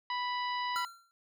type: harmonic tone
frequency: 987 Hz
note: B5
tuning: 1 cent flat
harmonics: 1 / 2 / 3 / 4 / 5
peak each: -33 / -39 / -43 / -45 / -47 dBFS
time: 0.1-0.85 s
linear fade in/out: 2 ms
type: tone with exponential decay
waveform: square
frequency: 1369 Hz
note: F6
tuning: 35 cents flat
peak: -32 dBFS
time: 0.76-1.11 s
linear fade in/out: 0 ms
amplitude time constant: 74 ms
effects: none